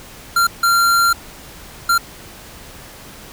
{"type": "tone bursts at uneven times", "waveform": "square", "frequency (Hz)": 1380, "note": "F6", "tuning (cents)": -21, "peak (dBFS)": -12, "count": 3, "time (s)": [[0.36, 0.47], [0.63, 1.13], [1.89, 1.98]], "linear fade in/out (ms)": 5, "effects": ["pink hiss -38 dBFS RMS until 3.32 s"]}